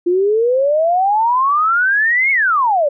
sine exponential two-way sweep, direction up then down, 342.7 to 2217 to 548 Hz, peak -11 dBFS, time 0.06-2.89 s, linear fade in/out 10 ms, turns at 2.31 s, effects none

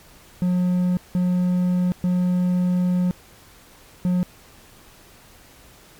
triangle tone bursts at uneven times, 180 Hz, F#3, 47 cents flat, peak -15 dBFS, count 4, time 0.42-0.97 / 1.15-1.92 / 2.04-3.11 / 4.05-4.23 s, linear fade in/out 0 ms, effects pink hiss -49 dBFS RMS until 5.99 s + MP3 96 kbps

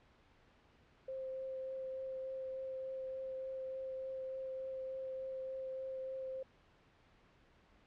sine tone with vibrato, 526 Hz, C5, 9 cents sharp, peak -40 dBFS, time 1.08-6.43 s, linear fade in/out 5 ms, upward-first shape triangle, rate 3.4 Hz, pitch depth 10 cents each way, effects pink hiss -67 dBFS RMS until 7.86 s + low-pass 3000 Hz 12 dB/octave

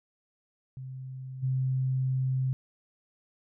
sine tone with level steps, 130.7 Hz, C3, 1 cent flat, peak -37 / -25 dBFS, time 0.77-2.53 s, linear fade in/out 0 ms, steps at 1.42 s, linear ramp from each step 20 ms, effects none

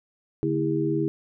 sine tone cluster, 144.2 / 226.1 / 325.1 / 403.7 Hz, D3 / A3 / E4 / G#4, -31 / +47 / -24 / -49 cents, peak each -28 / -34 / -25 / -27 dBFS, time 0.43-1.08 s, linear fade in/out 0 ms, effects none

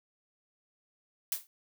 blue noise with exponential decay, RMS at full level -28 dBFS, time 1.32-1.47 s, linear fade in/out 1 ms, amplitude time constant 32 ms, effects none

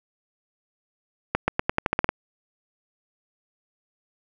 accelerating click train, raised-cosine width 0.5 ms, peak -5 dBFS, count 10, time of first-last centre 1.35-2.09 s, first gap 130 ms, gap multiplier 0.88, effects none

